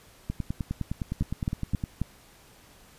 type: two click trains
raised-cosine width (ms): 5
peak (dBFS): -14 / -17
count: 4 / 16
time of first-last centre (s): 1.21-2.016 / 0.3-1.838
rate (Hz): 3.72 / 9.75
effects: pink hiss -55 dBFS RMS until 2.98 s + resampled to 32000 Hz